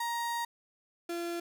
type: tone pair in turn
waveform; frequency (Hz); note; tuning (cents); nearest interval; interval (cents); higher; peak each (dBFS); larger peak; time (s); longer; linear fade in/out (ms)
35% pulse; 939 / 342.5; A#5 / F4; +12 / -34; octave + perfect fourth; 1746; first; -30 / -32; first; 0-0.45 / 1.09-1.4; first; 5
effects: none